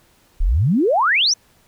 sine exponential sweep, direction up, 30.87 to 6230 Hz, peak -13 dBFS, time 0.4-1.34 s, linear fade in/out 10 ms, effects pink hiss -56 dBFS RMS until 1.67 s

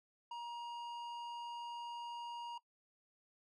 square tone with low-pass filter, 947 Hz, A#5, 27 cents sharp, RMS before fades -45 dBFS, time 0.31-2.58 s, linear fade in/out 5 ms, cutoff 4000 Hz, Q 0.54, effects noise-tail reverb RT60 0.1 s tail -19 dB re dry

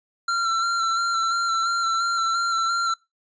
square tone with vibrato, 1361 Hz, F6, 45 cents flat, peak -21 dBFS, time 0.28-2.94 s, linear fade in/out 5 ms, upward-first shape square, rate 2.9 Hz, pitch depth 22 cents each way, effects noise-tail reverb RT60 0.2 s tail -22 dB re dry + resampled to 16000 Hz

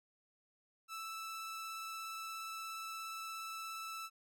sawtooth tone with vibrato, 1318.5 Hz, E6, in tune, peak -39 dBFS, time 0.88-4.1 s, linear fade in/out 50 ms, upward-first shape sine, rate 17 Hz, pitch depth 9 cents each way, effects none

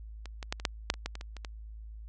clicks, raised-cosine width 0.2 ms, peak -26 / -22 / -14 / -26 / -9 / -7 / -26 / -16 / -24 / -25 / -27 / -22 dBFS, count 12, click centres 0.257 / 0.428 / 0.525 / 0.599 / 0.652 / 0.901 / 0.94 / 1.06 / 1.154 / 1.211 / 1.367 / 1.448 s, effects added 54 Hz sine -42 dBFS peak until 2.08 s + resampled to 24000 Hz

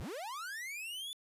45% pulse linear sweep, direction up, 46.02 to 3520 Hz, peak -40 dBFS, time 0-1.13 s, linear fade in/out 0 ms, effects resampled to 32000 Hz

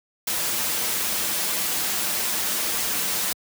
white noise with comb filter, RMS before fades -25 dBFS, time 0.27-3.33 s, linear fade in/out 5 ms, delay 7.4 ms, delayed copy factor -0.55, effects high-pass 100 Hz 12 dB/octave

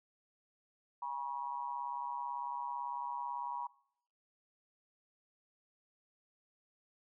sine tone with amplitude modulation, 963 Hz, B5, 44 cents flat, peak -33 dBFS, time 1.02-3.67 s, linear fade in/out 5 ms, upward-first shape sine, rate 138 Hz, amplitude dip 85%, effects noise-tail reverb RT60 0.7 s tail -22 dB re dry

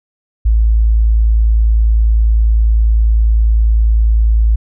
sine tone, 55 Hz, A1, in tune, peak -7 dBFS, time 0.45-4.56 s, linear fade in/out 10 ms, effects none

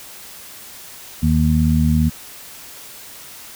harmonic tone, 77.78 Hz, D#2, in tune, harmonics 1 / 2 / 3, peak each -17 / -17 / -17 dBFS, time 1.22-2.1 s, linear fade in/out 20 ms, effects white hiss -38 dBFS RMS until 3.55 s

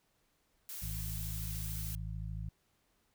blue noise, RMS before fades -44 dBFS, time 0.69-1.95 s, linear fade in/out 0 ms
harmonic tone, 53.5 Hz, A1, 48 cents flat, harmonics 1 / 2 / 3, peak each -40 / -42 / -45 dBFS, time 0.82-2.49 s, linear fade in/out 5 ms
effects pink hiss -75 dBFS RMS until 3.14 s

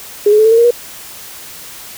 sine tone with pitch steps, 413.5 / 423.9 / 434.6 / 445.5 / 456.7 / 468.2 / 480 Hz, G#4 / G#4 / A4 / A4 / A#4 / A#4 / B4, -8 / +35 / -21 / +22 / -36 / +8 / -49 cents, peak -5 dBFS, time 0.26-0.708 s, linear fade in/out 5 ms, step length 64 ms, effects white hiss -32 dBFS RMS until 1.97 s

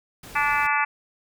pink noise, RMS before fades -42 dBFS, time 0.23-0.67 s, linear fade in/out 5 ms
harmonic tone, 290.5 Hz, D4, 19 cents flat, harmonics 3 / 4 / 5 / 6 / 7 / 8 / 9, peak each -25 / -26 / -27 / -28 / -28 / -29 / -30 dBFS, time 0.35-0.85 s, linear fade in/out 10 ms
effects none

